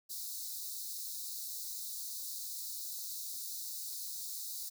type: high-pass noise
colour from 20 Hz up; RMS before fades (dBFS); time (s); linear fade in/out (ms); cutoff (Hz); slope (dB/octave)
white; -42; 0.09-4.7; 20; 3800; 96
effects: none